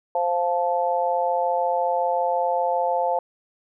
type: harmonic tone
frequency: 174.61 Hz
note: F3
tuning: in tune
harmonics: 3 / 4 / 5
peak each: -24 / -24 / -24 dBFS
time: 0.15-3.19 s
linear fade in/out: 2 ms
effects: none